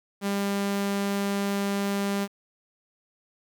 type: tone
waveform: sawtooth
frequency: 199.7 Hz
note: G3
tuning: 32 cents sharp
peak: -21 dBFS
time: 0.21-2.28 s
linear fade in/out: 50 ms
effects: 9-bit